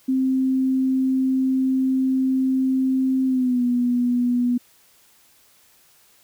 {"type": "tone with pitch glide", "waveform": "sine", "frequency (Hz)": [262.1, 244.5], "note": ["C4", "B3"], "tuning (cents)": [3, -17], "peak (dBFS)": -17, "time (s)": [0.08, 4.58], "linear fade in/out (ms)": 10, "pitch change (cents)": -120, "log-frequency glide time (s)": [3.26, 3.63], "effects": ["white hiss -56 dBFS RMS until 6.23 s"]}